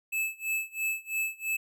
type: tone with tremolo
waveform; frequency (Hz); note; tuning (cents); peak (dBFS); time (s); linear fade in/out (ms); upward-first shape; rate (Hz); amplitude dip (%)
square; 2612; E7; -17; -27; 0.12-1.57; 10; sine; 3; 95
effects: none